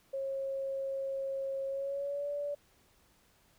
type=tone with pitch glide; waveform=sine; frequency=542 to 577.6 Hz; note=C#5 to D5; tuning=-39 to -29 cents; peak=-33 dBFS; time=0.13-2.55 s; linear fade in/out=10 ms; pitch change=+110 cents; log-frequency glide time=1.67-2.3 s; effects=pink hiss -67 dBFS RMS until 3.58 s